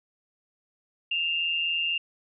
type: tone pair together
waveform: sine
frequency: 2630 / 2794 Hz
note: E7 / F7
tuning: -5 / 0 cents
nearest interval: minor second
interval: 105 cents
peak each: -33 / -25 dBFS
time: 1.11-1.98 s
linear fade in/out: 5 ms
effects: none